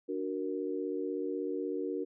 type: chord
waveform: sine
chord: D augmented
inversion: none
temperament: equal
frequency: 293.7 / 370 / 466.2 Hz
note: D4 / F#4 / A#4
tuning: 0 / 0 / 0 cents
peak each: -37 / -36 / -37 dBFS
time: 0.08-2.05 s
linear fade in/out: 20 ms
effects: none